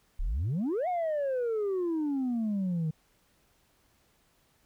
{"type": "exponential two-way sweep", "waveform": "sine", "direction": "up then down", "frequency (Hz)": [30.27, 740, 152.7], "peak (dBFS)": -25, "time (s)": [0.19, 2.91], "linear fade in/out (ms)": 10, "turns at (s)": 0.88, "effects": ["tanh soft clip ceiling -26 dBFS", "pink hiss -68 dBFS RMS until 4.65 s"]}